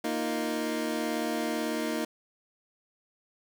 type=chord; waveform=25% pulse; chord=Bb suspended fourth; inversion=none; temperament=equal; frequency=233.1 / 311.1 / 349.2 Hz; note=Bb3 / Eb4 / F4; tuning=0 / 0 / 0 cents; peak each=-29 / -28 / -33 dBFS; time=0.04-2.05 s; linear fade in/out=5 ms; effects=9-bit